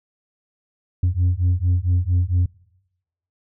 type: beating tone pair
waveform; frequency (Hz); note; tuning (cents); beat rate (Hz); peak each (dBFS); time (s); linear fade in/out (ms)
sine; 87.31 / 91.71; F2 / F#2; 0 / -15; 4.4; -17; 1.03-2.46; 5
effects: noise-tail reverb RT60 0.9 s tail -24 dB re dry + tanh soft clip ceiling -13 dBFS